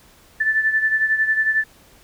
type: beating tone pair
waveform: sine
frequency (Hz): 1756 / 1767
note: A6 / A6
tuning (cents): -4 / +7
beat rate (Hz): 11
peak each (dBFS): -17 / -23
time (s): 0.4-1.64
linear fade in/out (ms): 10
effects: pink hiss -51 dBFS RMS until 2.03 s